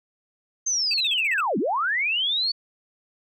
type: linear two-way sweep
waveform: sine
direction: down then up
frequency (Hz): 6380 to 179.3 to 4506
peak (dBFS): -21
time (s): 0.66-2.52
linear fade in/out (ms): 10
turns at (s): 1.58
type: tone bursts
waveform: triangle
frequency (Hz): 2619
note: E7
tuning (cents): -12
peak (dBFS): -23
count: 8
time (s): 0.91-1.406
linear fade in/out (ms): 2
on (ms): 27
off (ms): 40
effects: none